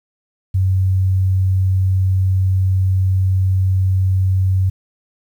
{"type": "tone", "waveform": "sine", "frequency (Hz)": 94.3, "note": "F#2", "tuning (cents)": 33, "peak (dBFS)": -12, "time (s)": [0.54, 4.7], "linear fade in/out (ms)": 10, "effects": ["8-bit"]}